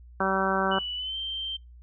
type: harmonic tone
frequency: 191.9 Hz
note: G3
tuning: 37 cents flat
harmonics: 1 / 2 / 3 / 4 / 5 / 6 / 7 / 8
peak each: -31 / -31 / -31 / -31 / -31 / -31 / -31 / -31 dBFS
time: 0.2-0.79 s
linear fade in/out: 5 ms
type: tone with pitch glide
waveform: sine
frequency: 2960 to 3136 Hz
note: F#7 to G7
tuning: 0 to 0 cents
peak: -30 dBFS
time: 0.71-1.57 s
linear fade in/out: 10 ms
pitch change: +100 cents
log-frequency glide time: 0.96-1.17 s
effects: noise-tail reverb RT60 0.2 s tail -26 dB re dry + added 60 Hz sine -46 dBFS peak until 1.82 s